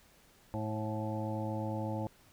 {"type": "harmonic tone with a mistuned harmonic", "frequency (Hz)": 108.3, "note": "A2", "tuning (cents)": -27, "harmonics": [1, 2, 3, 5, 6, 7, 8], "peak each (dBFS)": [-37, -40, -41, -41, -48, -47, -43], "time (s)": [0.54, 2.07], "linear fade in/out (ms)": 0, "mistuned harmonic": 6, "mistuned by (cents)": 40, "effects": ["pink hiss -63 dBFS RMS until 2.32 s"]}